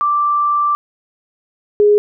sine tone pair in turn, 1174 / 415.1 Hz, D6 / G#4, -1 / -1 cents, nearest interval octave + tritone, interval 1800 cents, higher first, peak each -12 / -7 dBFS, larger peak second, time 0.01-0.75 / 1.8-1.98 s, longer first, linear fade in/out 0 ms, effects none

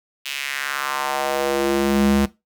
square tone with high-pass filter sweep, 69.3 Hz, C#2, in tune, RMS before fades -21 dBFS, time 0.25-2.26 s, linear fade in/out 10 ms, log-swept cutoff 2900 to 150 Hz, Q 2.3, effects noise-tail reverb RT60 0.2 s tail -17 dB re dry

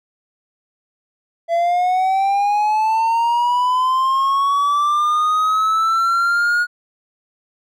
triangle linear sweep, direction up, 669 to 1446 Hz, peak -12 dBFS, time 1.48-6.67 s, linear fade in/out 50 ms, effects none

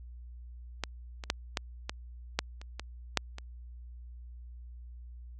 clicks, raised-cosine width 0.2 ms, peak -14 / -23 / -9 / -12 / -16 / -9 / -29 / -20 / -7 / -24 dBFS, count 10, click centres 0.837 / 1.238 / 1.301 / 1.572 / 1.895 / 2.39 / 2.615 / 2.796 / 3.173 / 3.384 s, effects added 60 Hz sine -44 dBFS peak until 5.39 s + AAC 32 kbps

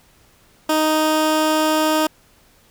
15% pulse tone, 311.1 Hz, D#4, in tune, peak -9 dBFS, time 0.69-2.07 s, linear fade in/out 5 ms, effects pink hiss -54 dBFS RMS until 2.7 s

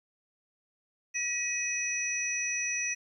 sine tone cluster, 1921 / 2531 / 5900 Hz, B6 / D#7 / F#8, -48 / +29 / -6 cents, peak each -37 / -33 / -32 dBFS, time 1.14-2.95 s, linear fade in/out 20 ms, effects 11-bit

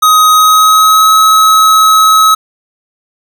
square tone with pitch glide, 1258 to 1283 Hz, D#6 to E6, +19 to -47 cents, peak -4 dBFS, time 0.02-2.35 s, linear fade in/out 10 ms, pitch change +34 cents, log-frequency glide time 0.26-1.13 s, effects none

